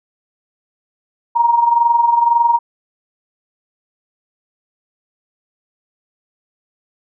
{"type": "tone with amplitude modulation", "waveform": "sine", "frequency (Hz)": 940, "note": "A#5", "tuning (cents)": 14, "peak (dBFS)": -7, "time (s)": [1.35, 2.59], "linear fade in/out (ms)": 20, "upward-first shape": "sine", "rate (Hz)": 21.9, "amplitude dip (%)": 65, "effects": []}